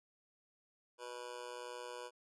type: tone with amplitude modulation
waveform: 25% pulse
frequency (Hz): 490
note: B4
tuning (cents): -14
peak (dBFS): -37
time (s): 0.98-2.11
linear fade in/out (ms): 50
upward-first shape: sine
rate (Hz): 122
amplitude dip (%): 95
effects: resampled to 24000 Hz